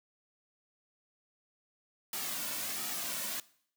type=noise with flanger; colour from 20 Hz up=white; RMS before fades=-37 dBFS; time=2.13-3.4 s; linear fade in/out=2 ms; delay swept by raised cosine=1.9 to 2.48 ms; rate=1.4 Hz; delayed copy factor=-0.5; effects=noise-tail reverb RT60 0.6 s tail -20 dB re dry + high-pass 150 Hz 12 dB/octave